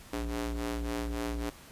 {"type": "ring-modulated tone", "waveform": "sawtooth", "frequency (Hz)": 116.54, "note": "A#2", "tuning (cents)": 0, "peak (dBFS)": -25, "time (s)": [0.13, 1.5], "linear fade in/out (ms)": 5, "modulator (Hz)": 173, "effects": ["pink hiss -52 dBFS RMS until 1.71 s", "resampled to 32000 Hz"]}